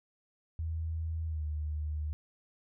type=tone with pitch glide; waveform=sine; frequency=80.9 to 75.92 Hz; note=E2 to D#2; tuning=-32 to -42 cents; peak=-32 dBFS; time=0.59-2.13 s; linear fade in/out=0 ms; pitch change=-110 cents; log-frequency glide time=1.26-1.44 s; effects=none